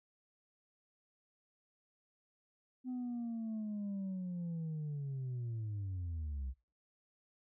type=linear sweep; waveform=sine; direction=down; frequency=255.8 to 61.74 Hz; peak=-35 dBFS; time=2.84-6.54 s; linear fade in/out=50 ms; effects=noise-tail reverb RT60 0.4 s tail -23 dB re dry + tanh soft clip ceiling -36 dBFS